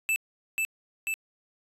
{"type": "tone with echo", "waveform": "square", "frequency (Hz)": 2638, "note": "E7", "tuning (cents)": 1, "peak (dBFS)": -24, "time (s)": [0.09, 0.16], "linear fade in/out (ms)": 0, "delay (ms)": 490, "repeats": 2, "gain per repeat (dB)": -2, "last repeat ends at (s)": 1.14, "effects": ["resampled to 32000 Hz"]}